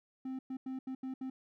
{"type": "tone bursts at uneven times", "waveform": "triangle", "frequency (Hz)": 261.6, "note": "C4", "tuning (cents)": 0, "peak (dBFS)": -35, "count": 6, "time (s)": [[0.25, 0.39], [0.5, 0.57], [0.66, 0.79], [0.87, 0.95], [1.03, 1.14], [1.21, 1.3]], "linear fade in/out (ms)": 5, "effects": []}